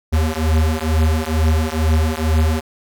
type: beating tone pair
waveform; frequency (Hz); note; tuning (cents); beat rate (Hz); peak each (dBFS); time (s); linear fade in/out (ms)
square; 77.78 / 79.98; D#2 / D#2; 0 / +48; 2.2; -18; 0.12-2.61; 20
effects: none